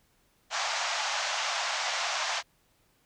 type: band-pass noise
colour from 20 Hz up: pink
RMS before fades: -31 dBFS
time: 0.5-2.43 s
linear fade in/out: 50 ms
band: 650 to 6900 Hz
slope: 48 dB/octave
effects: pink hiss -68 dBFS RMS until 3.05 s